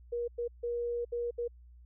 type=tone bursts at uneven times; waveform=sine; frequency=476.3 Hz; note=A#4; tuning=37 cents sharp; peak=-31 dBFS; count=5; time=0.12-0.28 / 0.38-0.48 / 0.63-1.05 / 1.12-1.31 / 1.38-1.48 s; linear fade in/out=10 ms; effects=added 60 Hz sine -52 dBFS peak until 1.85 s